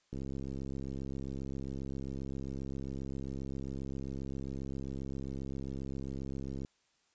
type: click train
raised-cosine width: 3 ms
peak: -28 dBFS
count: 441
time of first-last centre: 0.13-6.649 s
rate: 67.5 Hz
effects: white hiss -73 dBFS RMS until 7.14 s + resampled to 16000 Hz